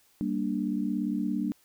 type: chord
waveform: sine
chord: G minor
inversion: none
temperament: equal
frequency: 196 / 233.1 / 293.7 Hz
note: G3 / Bb3 / D4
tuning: 0 / 0 / 0 cents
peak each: -31 dBFS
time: 0.21-1.52 s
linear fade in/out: 0 ms
effects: white hiss -64 dBFS RMS until 1.64 s